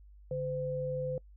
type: tone pair together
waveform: sine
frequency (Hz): 143.39 / 511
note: D3 / C5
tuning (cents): -41 / -41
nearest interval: octave + minor seventh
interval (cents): 2200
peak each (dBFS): -37 / -33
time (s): 0.31-1.18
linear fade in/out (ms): 2
effects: noise-tail reverb RT60 0.1 s tail -25 dB re dry + added 50 Hz sine -52 dBFS peak until 1.36 s